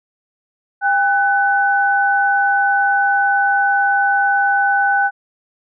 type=tone pair together; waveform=sine; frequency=800 / 1501.5 Hz; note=G5 / F#6; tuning=+35 / +25 cents; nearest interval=major seventh; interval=1090 cents; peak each=-15 dBFS; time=0.81-5.11 s; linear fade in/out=50 ms; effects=none

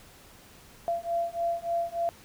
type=beating tone pair; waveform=sine; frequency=680 / 683.4 Hz; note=F5 / F5; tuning=-46 / -38 cents; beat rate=3.4 Hz; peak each=-30 dBFS; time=0.88-2.09 s; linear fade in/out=0 ms; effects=pink hiss -53 dBFS RMS until 2.24 s

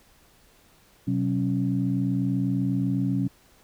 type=tone cluster; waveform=sine; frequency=127.2 / 187.3 / 275.2 Hz; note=C3 / F#3 / C#4; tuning=-48 / +21 / -12 cents; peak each=-26 dBFS; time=1.07-3.28 s; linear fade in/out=10 ms; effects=tanh soft clip ceiling -13 dBFS + pink hiss -58 dBFS RMS until 3.63 s

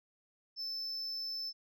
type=tone; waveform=sine; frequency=5274 Hz; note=E8; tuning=in tune; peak=-34 dBFS; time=0.56-1.53 s; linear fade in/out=50 ms; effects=tanh soft clip ceiling -36 dBFS

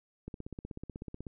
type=click train; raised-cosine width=3 ms; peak=-28 dBFS; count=17; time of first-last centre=0.28-1.268 s; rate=16.2 Hz; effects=none

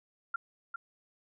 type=tone with echo; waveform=sine; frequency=1381 Hz; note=F6; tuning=20 cents flat; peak=-29 dBFS; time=0.34-0.36 s; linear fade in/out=5 ms; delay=400 ms; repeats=1; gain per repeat=-6 dB; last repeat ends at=0.76 s; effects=none

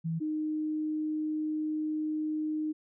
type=tone pair in turn; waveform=sine; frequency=163.3 / 308.3 Hz; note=E3 / D#4; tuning=-16 / -16 cents; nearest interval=major seventh; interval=1100 cents; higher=second; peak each=-29 / -29 dBFS; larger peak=neither; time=0.04-0.2 / 0.2-2.73 s; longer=second; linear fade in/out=20 ms; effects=none

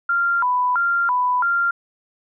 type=tone with vibrato; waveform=sine; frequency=1174.7 Hz; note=D6; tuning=in tune; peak=-16 dBFS; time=0.09-1.71 s; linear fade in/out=5 ms; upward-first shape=square; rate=1.5 Hz; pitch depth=290 cents each way; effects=none

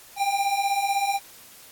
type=beating tone pair; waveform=square; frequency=784 / 800 Hz; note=G5 / G5; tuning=0 / +35 cents; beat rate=16 Hz; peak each=-28 / -24 dBFS; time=0.16-1.2 s; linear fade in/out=50 ms; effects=white hiss -48 dBFS RMS until 1.71 s + AAC 64 kbps

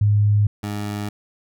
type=tone pair in turn; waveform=sine / 20% pulse; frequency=103.83 / 103.43 Hz; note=G#2 / G#2; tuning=0 / -7 cents; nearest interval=unison; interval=7 cents; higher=first; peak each=-13 / -20 dBFS; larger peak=first; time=0.01-0.47 / 0.63-1.09 s; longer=neither; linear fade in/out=5 ms; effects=none

